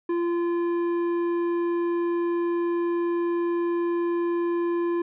sine tone with tanh clipping, 343.7 Hz, F4, 28 cents flat, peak -24 dBFS, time 0.09-5.02 s, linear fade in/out 5 ms, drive 10 dB, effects none

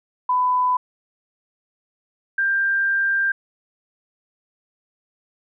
sine tone pair in turn, 1000 / 1587.4 Hz, B5 / G6, +21 / +21 cents, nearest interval minor sixth, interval 800 cents, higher second, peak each -16 / -17 dBFS, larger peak first, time 0.29-0.77 / 2.38-3.32 s, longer second, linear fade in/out 5 ms, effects none

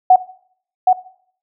sine tone with echo, 740 Hz, F#5, in tune, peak -4 dBFS, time 0.1-0.16 s, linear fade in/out 5 ms, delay 770 ms, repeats 1, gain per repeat -3 dB, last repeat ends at 0.93 s, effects noise-tail reverb RT60 0.6 s tail -18 dB re dry

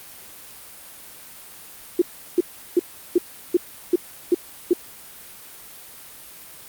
sine tone bursts, 352.8 Hz, F4, 18 cents sharp, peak -12 dBFS, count 8, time 1.99-4.734 s, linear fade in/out 5 ms, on 28 ms, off 360 ms, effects white hiss -42 dBFS RMS until 6.68 s + Opus 32 kbps

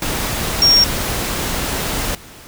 sine tone in noise, 5560 Hz, F8, 9 cents flat, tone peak -8 dBFS, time 0.62-0.84 s, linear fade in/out 2 ms, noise pink, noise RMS -21 dBFS, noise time 0.02-2.15 s, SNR +10 dB, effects pink hiss -39 dBFS RMS until 2.47 s

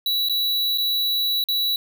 square tone with dropouts, 3928 Hz, B7, 10 cents flat, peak -20 dBFS, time 0.06-1.76 s, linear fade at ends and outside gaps 2 ms, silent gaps 0.287-0.296 / 0.776-0.782 / 1.44-1.486 s, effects none

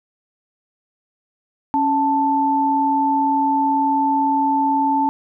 sine tone pair together, 277.2 / 881 Hz, C#4 / A5, 0 / +2 cents, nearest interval octave + minor sixth, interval 2002 cents, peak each -20 / -16 dBFS, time 1.74-5.09 s, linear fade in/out 0 ms, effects none

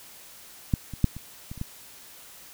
clicks, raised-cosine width 5 ms, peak -9 / -23 / -6 / -25 / -24 / -29 / -18 dBFS, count 7, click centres 0.738 / 0.937 / 1.043 / 1.166 / 1.515 / 1.577 / 1.614 s, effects white hiss -48 dBFS RMS until 2.53 s

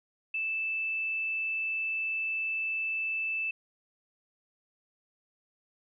sine tone, 2637 Hz, E7, in tune, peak -29 dBFS, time 0.34-3.51 s, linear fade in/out 5 ms, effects none

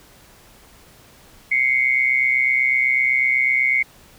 sine tone pair together, 2089 / 2217 Hz, C7 / C#7, -3 / 0 cents, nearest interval minor second, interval 103 cents, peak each -18 dBFS, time 1.51-3.83 s, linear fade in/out 10 ms, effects pink hiss -49 dBFS RMS until 4.18 s

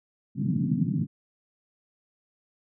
pink band-pass noise, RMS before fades -26 dBFS, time 0.35-1.07 s, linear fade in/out 50 ms, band 130 to 260 Hz, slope 48 dB/octave, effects none

